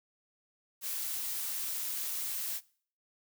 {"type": "noise", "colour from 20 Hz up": "blue", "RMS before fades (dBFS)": -36, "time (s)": [0.81, 2.61], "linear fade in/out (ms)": 50, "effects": ["noise-tail reverb RT60 0.5 s tail -22 dB re dry"]}